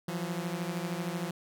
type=beating tone pair; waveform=sawtooth; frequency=168.3 / 181.3 Hz; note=E3 / F#3; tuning=+36 / -35 cents; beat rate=13 Hz; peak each=-31 / -32 dBFS; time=0.08-1.31 s; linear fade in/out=5 ms; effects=none